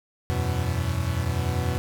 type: chord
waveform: 40% pulse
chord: E suspended second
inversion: none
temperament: equal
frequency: 82.41 / 92.5 / 123.47 Hz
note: E2 / F#2 / B2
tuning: 0 / 0 / 0 cents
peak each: -27 dBFS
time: 0.3-1.78 s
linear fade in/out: 0 ms
effects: none